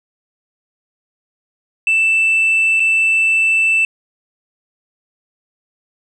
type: tone with dropouts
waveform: sine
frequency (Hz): 2653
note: E7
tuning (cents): +10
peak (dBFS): -9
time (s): 1.87-3.85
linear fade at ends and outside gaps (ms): 2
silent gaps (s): 2.798-2.802
effects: tanh soft clip ceiling -9 dBFS